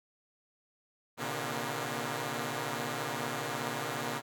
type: tone cluster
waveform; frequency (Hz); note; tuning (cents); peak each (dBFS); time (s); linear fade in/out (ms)
5% pulse; 118.4 / 135.6 / 150.3 / 239.2; A#2 / C#3 / D3 / A#3; +27 / -38 / +40 / +45; -28; 1.17-4.22; 50
effects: none